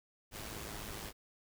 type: noise with amplitude modulation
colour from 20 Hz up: pink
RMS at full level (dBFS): -42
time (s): 0.31-1.13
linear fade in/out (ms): 50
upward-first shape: sine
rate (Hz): 106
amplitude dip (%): 55
effects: none